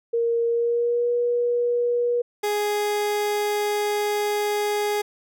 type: tone with pitch glide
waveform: sine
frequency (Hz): 466.2 to 481.2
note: A#4 to B4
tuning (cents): 0 to -45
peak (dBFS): -19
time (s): 0.13-2.22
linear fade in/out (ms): 10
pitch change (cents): +55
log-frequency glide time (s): 0.46-1.11
type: tone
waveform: 30% pulse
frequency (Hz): 415.3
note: G#4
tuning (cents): 0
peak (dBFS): -19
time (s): 2.43-5.02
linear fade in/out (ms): 10
effects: none